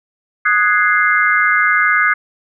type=chord; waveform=sine; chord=Ab dominant seventh; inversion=second; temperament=equal; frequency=1244.5 / 1480 / 1661.2 / 2093 Hz; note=Eb6 / Gb6 / Ab6 / C7; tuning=0 / 0 / 0 / 0 cents; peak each=-16 dBFS; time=0.45-2.14 s; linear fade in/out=10 ms; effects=none